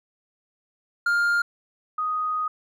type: tone pair in turn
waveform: triangle / sine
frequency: 1405 / 1246.7 Hz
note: F6 / D#6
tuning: +10 / +3 cents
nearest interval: major second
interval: 207 cents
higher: first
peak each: -17 / -23 dBFS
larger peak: first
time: 1.06-1.42 / 1.98-2.48 s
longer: second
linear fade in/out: 5 ms
effects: none